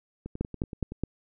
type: two click trains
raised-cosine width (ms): 3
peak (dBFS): -15 / -24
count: 4 / 8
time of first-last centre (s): 0.41-1.036 / 0.26-0.92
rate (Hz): 4.79 / 10.6
effects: none